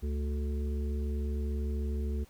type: harmonic tone with a mistuned harmonic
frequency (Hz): 73.3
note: D2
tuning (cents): -3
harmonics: 1 / 3 / 5 / 6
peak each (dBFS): -30 / -40 / -44 / -46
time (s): 0.02-2.25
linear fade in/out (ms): 20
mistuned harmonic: 1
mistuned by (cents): -74
effects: pink hiss -61 dBFS RMS until 2.29 s